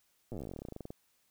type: slowing click train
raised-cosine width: 2 ms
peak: -29 dBFS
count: 26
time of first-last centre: 0.32-0.905 s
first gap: 8 ms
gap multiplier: 1.08
effects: white hiss -73 dBFS RMS until 1.3 s